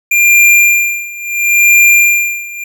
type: tone with tremolo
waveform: square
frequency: 2393 Hz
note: D7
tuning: 32 cents sharp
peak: -4 dBFS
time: 0.11-2.64 s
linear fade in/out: 5 ms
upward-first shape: sine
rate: 0.73 Hz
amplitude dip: 90%
effects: none